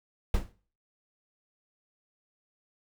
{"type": "noise with exponential decay", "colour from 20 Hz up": "brown", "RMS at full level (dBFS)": -21, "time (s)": [0.34, 0.52], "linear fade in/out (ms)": 2, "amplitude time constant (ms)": 38, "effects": ["noise-tail reverb RT60 0.4 s tail -17 dB re dry"]}